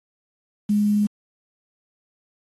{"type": "tone with quantisation", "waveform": "sine", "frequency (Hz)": 207.7, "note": "G#3", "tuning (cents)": 0, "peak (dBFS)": -16, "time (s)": [0.69, 1.07], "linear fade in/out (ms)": 10, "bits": 7, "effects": ["AAC 32 kbps"]}